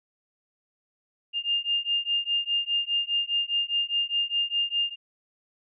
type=beating tone pair; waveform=sine; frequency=2809 / 2813.9 Hz; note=F7 / F7; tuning=+9 / +12 cents; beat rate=4.9 Hz; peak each=-27 / -27 dBFS; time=1.33-4.96 s; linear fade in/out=50 ms; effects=none